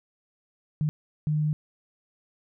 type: tone bursts at uneven times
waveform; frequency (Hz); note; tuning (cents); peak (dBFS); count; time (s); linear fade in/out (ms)
sine; 151.9; D#3; -41; -22; 2; 0.81-0.89 / 1.27-1.53; 0
effects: none